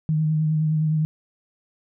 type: tone with vibrato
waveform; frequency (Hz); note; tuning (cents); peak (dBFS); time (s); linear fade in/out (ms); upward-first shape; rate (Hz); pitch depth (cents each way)
sine; 155.56; D#3; 0; -18; 0.09-1.05; 0; triangle; 9.7; 31
effects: none